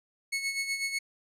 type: tone with tremolo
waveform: sawtooth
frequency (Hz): 2198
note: C#7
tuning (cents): -15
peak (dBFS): -24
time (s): 0.32-0.99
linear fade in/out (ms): 10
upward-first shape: sine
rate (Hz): 8.1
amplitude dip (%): 60
effects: low-pass 11000 Hz 12 dB/octave